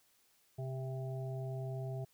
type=harmonic tone with a mistuned harmonic; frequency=131.8 Hz; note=C3; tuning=13 cents sharp; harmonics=1 / 3 / 5 / 6; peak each=-38 / -47 / -47 / -56 dBFS; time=0.58-2.05 s; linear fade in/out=10 ms; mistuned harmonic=1; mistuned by=-20 cents; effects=white hiss -71 dBFS RMS until 2.13 s